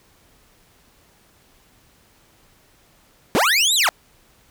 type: linear two-way sweep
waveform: 25% pulse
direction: up then down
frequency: 159.7 to 4068 to 587 Hz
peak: -11 dBFS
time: 3.35-3.89 s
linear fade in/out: 0 ms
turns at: 3.75 s
effects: pink hiss -56 dBFS RMS until 4.5 s